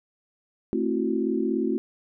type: chord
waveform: sine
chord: F# half-diminished seventh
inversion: first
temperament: just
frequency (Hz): 222 / 266.4 / 333 / 370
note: A3 / C4 / E4 / F#4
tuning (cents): +16 / +31 / +18 / 0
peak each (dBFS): -28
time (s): 0.73-1.78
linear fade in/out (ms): 0
effects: none